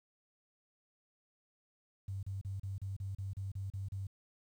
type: tone bursts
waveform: sine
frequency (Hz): 97.3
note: G2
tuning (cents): -12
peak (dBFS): -37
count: 11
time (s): 2.08-4.07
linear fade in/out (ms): 5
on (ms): 150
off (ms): 34
effects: 11-bit